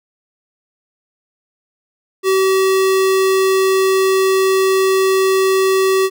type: tone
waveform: square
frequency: 381.9 Hz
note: G4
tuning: 45 cents flat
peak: -12 dBFS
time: 2.23-6.1 s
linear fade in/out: 50 ms
effects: none